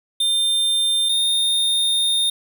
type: tone pair in turn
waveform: square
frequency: 3600 / 3652 Hz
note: A7 / A#7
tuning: +39 / -36 cents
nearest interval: unison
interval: 25 cents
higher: second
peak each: -17 dBFS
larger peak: neither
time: 0.2-1.09 / 1.09-2.3 s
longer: second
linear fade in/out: 5 ms
effects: none